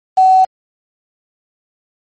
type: tone with quantisation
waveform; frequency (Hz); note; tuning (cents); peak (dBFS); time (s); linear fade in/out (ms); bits
sine; 753; F#5; +30; -5; 0.17-0.45; 10; 5
effects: MP3 32 kbps